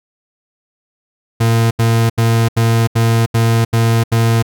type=tone bursts; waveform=40% pulse; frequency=114.5 Hz; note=A#2; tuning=31 cents flat; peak=-9 dBFS; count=8; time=1.4-4.426 s; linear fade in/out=10 ms; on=310 ms; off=78 ms; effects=none